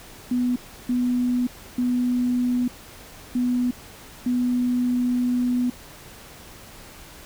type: tone bursts at uneven times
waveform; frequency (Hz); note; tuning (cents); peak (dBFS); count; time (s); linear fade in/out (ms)
sine; 246.9; B3; 0; -19; 5; 0.31-0.56 / 0.89-1.47 / 1.78-2.68 / 3.35-3.71 / 4.26-5.7; 5
effects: pink hiss -44 dBFS RMS until 7.25 s